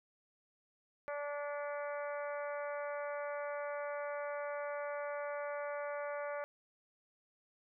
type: harmonic tone with a mistuned harmonic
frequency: 290 Hz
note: D4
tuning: 22 cents flat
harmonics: 2 / 3 / 4 / 5 / 6 / 7 / 8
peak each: -39 / -48 / -47 / -48 / -53 / -53 / -56 dBFS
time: 1.08-6.44 s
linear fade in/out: 0 ms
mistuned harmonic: 8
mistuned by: -16 cents
effects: none